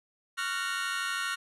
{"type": "chord", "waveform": "sawtooth", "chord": "Gb major seventh", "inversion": "second", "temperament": "just", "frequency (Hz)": [1110, 1387.5, 1480, 1850], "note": ["Db6", "F6", "Gb6", "Bb6"], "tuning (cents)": [2, -12, 0, -14], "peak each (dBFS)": [-35, -30, -32, -32], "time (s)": [0.37, 1.36], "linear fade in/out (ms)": 20, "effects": ["low-pass 9000 Hz 12 dB/octave"]}